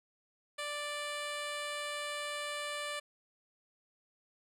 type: tone with low-pass filter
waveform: 10% pulse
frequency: 587.3 Hz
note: D5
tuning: in tune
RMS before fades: -39 dBFS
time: 0.58-3 s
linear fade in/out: 10 ms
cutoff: 10000 Hz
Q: 0.88
effects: none